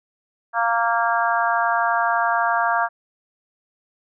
harmonic tone, 231.8 Hz, A#3, 10 cents flat, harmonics 3 / 4 / 5 / 6 / 7, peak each -22 / -23 / -24 / -25 / -25 dBFS, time 0.53-2.89 s, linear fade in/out 50 ms, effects none

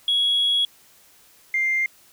sine tone pair in turn, 3335 / 2101 Hz, G#7 / C7, +7 / +7 cents, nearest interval minor sixth, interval 800 cents, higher first, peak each -16 / -18 dBFS, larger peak first, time 0.08-0.65 / 1.54-1.86 s, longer first, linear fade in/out 2 ms, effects tanh soft clip ceiling -14 dBFS + white hiss -54 dBFS RMS until 2.12 s

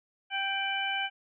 harmonic tone with a mistuned harmonic, 784 Hz, G5, in tune, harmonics 1 / 2 / 3 / 4, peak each -34 / -34 / -34 / -34 dBFS, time 0.3-1.1 s, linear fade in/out 50 ms, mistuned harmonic 4, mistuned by -76 cents, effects none

